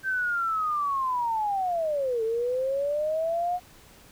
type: linear two-way sweep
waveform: sine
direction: down then up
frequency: 1568 to 440 to 727 Hz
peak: -24 dBFS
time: 0.03-3.6 s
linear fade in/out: 50 ms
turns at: 2.23 s
effects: pink hiss -53 dBFS RMS until 4.11 s